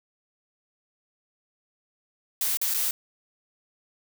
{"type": "noise with dropouts", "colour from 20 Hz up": "blue", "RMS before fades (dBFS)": -26, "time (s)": [2.41, 2.91], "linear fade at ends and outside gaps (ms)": 2, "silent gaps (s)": [[2.572, 2.614], [2.74, 2.744]], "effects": []}